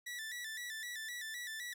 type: tone with vibrato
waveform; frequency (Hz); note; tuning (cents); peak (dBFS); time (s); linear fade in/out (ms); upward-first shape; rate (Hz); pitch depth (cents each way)
sawtooth; 1852; A#6; -12; -38; 0.06-1.74; 10; square; 3.9; 83
effects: none